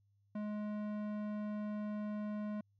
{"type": "tone with low-pass filter", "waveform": "square", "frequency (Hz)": 210, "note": "G#3", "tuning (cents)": 19, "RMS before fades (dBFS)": -40, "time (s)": [0.35, 2.61], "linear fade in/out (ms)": 5, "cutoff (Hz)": 1400, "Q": 0.52, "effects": ["added 100 Hz sine -70 dBFS peak until 2.79 s"]}